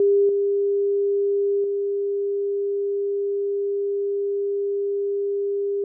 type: tone with level steps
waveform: sine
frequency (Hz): 401.4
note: G4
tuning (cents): +41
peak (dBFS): -14 / -18 / -21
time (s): 0-5.84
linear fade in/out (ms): 2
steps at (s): 0.29 / 1.64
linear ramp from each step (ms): 2
effects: none